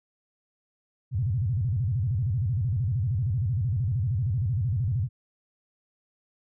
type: tone with vibrato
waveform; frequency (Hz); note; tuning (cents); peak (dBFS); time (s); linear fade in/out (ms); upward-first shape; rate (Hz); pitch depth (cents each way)
sine; 110; A2; 0; -23; 1.11-5.09; 50; square; 13; 280
effects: none